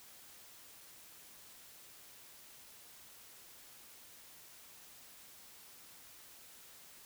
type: silence
effects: white hiss -57 dBFS RMS until 7.05 s